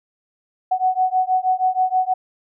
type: beating tone pair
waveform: sine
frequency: 741 / 747.3 Hz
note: F#5 / F#5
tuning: +2 / +17 cents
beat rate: 6.3 Hz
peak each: -19 dBFS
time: 0.71-2.14 s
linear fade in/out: 10 ms
effects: none